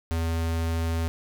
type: tone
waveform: square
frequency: 82.41 Hz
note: E2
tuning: in tune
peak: -25 dBFS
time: 0.11-1.08 s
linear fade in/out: 0 ms
effects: none